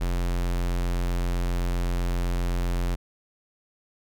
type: tone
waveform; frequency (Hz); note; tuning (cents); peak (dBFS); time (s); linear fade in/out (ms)
square; 43.88; F1; +9; -24; 0-2.96; 20
effects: none